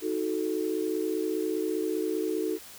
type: chord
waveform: sine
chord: D# diminished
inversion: none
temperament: equal with one note detuned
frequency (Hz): 314.9 / 370 / 440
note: D#4 / F#4 / A4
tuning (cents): +21 / 0 / 0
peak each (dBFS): -31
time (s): 0.01-2.59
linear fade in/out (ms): 50
effects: white hiss -47 dBFS RMS until 2.78 s